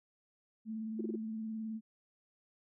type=tone with vibrato; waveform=sine; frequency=220.2 Hz; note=A3; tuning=2 cents sharp; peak=-37 dBFS; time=0.65-1.81 s; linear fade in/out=50 ms; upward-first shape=sine; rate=19 Hz; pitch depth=27 cents each way
type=tone bursts; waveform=sine; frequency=347 Hz; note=F4; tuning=11 cents flat; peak=-33 dBFS; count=4; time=0.99-1.157 s; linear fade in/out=5 ms; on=20 ms; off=29 ms
effects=none